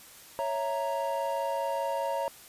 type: chord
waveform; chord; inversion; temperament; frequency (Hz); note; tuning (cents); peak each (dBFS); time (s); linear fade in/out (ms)
triangle; A# diminished; first; equal; 554.4 / 659.3 / 932.3; C#5 / E5 / A#5; 0 / 0 / 0; -30 / -33 / -30; 0.39-2.28; 0
effects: white hiss -51 dBFS RMS until 2.48 s + resampled to 32000 Hz